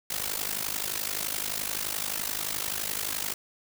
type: noise with amplitude modulation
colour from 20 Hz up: white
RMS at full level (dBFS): -28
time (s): 0.1-3.34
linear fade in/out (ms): 5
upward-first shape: sine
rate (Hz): 51.6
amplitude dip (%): 85
effects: none